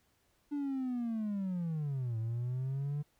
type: linear two-way sweep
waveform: triangle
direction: down then up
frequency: 293.7 to 110.5 to 148.5 Hz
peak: -30 dBFS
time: 0.51-3.03 s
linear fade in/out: 20 ms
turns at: 2.18 s
effects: tanh soft clip ceiling -27 dBFS + pink hiss -73 dBFS RMS until 3.19 s